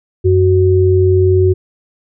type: tone pair together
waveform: sine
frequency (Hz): 93 / 371.5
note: F#2 / F#4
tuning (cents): +9 / +7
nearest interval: 2 octaves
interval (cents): 2398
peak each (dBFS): -10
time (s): 0.24-1.54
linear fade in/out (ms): 20
effects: none